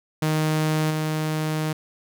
sawtooth tone with level steps, 155.56 Hz, D#3, in tune, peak -16 / -19 dBFS, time 0.22-1.73 s, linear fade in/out 5 ms, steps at 0.9 s, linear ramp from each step 10 ms, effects none

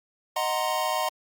square chord, C half-diminished seventh, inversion first, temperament equal, 622.3 / 740 / 932.3 / 1046.5 Hz, Eb5 / Gb5 / Bb5 / C6, 0 / 0 / 0 / 0 cents, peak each -31 dBFS, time 0.36-1.09 s, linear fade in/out 5 ms, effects Opus 48 kbps

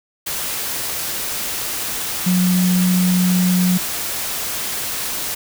sine tone in noise, 181.5 Hz, F#3, 33 cents flat, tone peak -13 dBFS, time 2.26-3.78 s, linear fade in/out 10 ms, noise white, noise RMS -24 dBFS, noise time 0.26-5.35 s, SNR +8 dB, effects none

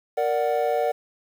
triangle chord, Bb augmented, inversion none, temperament equal, 466.2 / 587.3 / 740 Hz, Bb4 / D5 / F#5, 0 / 0 / 0 cents, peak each -23 dBFS, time 0.17-0.92 s, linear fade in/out 10 ms, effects 8-bit

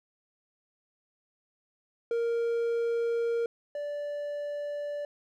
triangle tone pair in turn, 466.2 / 583.1 Hz, A#4 / D5, 0 / -13 cents, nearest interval major third, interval 387 cents, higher second, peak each -24 / -30 dBFS, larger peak first, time 2.11-3.46 / 3.75-5.05 s, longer first, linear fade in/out 2 ms, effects none

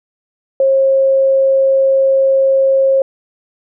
sine tone, 538 Hz, C5, 48 cents sharp, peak -8 dBFS, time 0.6-3.02 s, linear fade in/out 2 ms, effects none

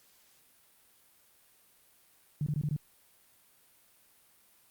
sine tone bursts, 148.6 Hz, D3, 21 cents sharp, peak -28 dBFS, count 5, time 2.41-2.764 s, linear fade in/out 2 ms, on 54 ms, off 21 ms, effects white hiss -64 dBFS RMS until 4.7 s + Opus 48 kbps

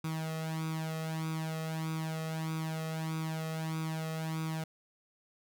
sawtooth tone with flanger, 159.6 Hz, D#3, 44 cents sharp, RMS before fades -36 dBFS, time 0.04-4.64 s, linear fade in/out 5 ms, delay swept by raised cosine 0.82 to 1.58 ms, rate 1.6 Hz, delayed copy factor +0.7, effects none

